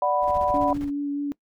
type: chord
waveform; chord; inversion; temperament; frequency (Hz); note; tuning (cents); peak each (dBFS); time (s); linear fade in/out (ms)
sine; B minor; first; equal; 587.3 / 740 / 987.8; D5 / F#5 / B5; 0 / 0 / 0; -24; 0.02-0.73; 2
type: noise with tremolo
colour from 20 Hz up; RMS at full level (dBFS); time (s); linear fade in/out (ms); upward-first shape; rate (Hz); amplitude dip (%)
brown; -35; 0.21-0.91; 50; square; 15; 70
type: tone with vibrato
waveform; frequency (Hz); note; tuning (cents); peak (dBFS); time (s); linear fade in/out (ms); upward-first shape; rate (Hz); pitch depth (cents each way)
sine; 286; D4; -46; -24; 0.54-1.32; 0; sine; 4.8; 11
effects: noise-tail reverb RT60 0.1 s tail -22 dB re dry